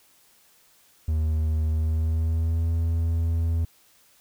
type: tone with pitch glide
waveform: triangle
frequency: 78.4 to 82.68 Hz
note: D#2 to E2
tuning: +14 to +6 cents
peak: -19 dBFS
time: 1.08-3.65 s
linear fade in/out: 5 ms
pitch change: +92 cents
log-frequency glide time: 1.68-2.68 s
effects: white hiss -59 dBFS RMS until 4.2 s